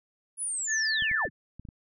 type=linear sweep; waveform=sine; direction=down; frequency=10450 to 51.8 Hz; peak=-29 dBFS; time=0.37-1.3 s; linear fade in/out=50 ms
type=tone with vibrato; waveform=sine; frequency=1760 Hz; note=A6; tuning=in tune; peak=-26 dBFS; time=0.67-1.29 s; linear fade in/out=50 ms; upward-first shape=square; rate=19 Hz; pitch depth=8 cents each way
type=clicks; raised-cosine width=5 ms; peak=-31 dBFS; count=6; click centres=1.023 / 1.114 / 1.253 / 1.596 / 1.652 / 1.688 s
effects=none